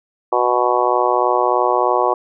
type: harmonic tone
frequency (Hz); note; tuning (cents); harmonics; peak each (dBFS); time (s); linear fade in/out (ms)
123.2; B2; -4; 3 / 4 / 5 / 6 / 7 / 8 / 9; -21 / -21 / -21 / -21 / -21 / -21 / -21; 0.32-2.14; 5
effects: none